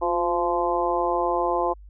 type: harmonic tone with a mistuned harmonic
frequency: 172.6 Hz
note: F3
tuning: 20 cents flat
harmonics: 2 / 3 / 4 / 5 / 6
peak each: -27 / -27 / -27 / -27 / -27 dBFS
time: 0.01-1.74 s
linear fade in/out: 20 ms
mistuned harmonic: 2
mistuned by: +40 cents
effects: added 50 Hz sine -42 dBFS peak until 1.89 s